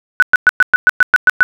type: tone bursts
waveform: sine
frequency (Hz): 1490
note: F#6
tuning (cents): +12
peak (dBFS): -3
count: 10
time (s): 0.2-1.43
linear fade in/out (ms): 0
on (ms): 24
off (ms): 110
effects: none